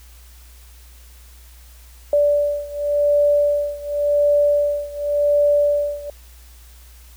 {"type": "beating tone pair", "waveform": "sine", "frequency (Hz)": [582, 582.9], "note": ["D5", "D5"], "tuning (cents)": [-16, -13], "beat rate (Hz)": 0.9, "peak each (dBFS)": [-17, -19], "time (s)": [2.13, 6.1], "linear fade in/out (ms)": 2, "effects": ["added 60 Hz sine -42 dBFS peak until 7.16 s", "white hiss -50 dBFS RMS until 7.16 s"]}